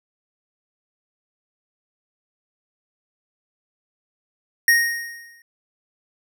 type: tone with exponential decay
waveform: square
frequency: 1864.7 Hz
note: A#6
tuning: in tune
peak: -11 dBFS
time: 4.68-5.42 s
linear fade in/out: 2 ms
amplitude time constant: 160 ms
effects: none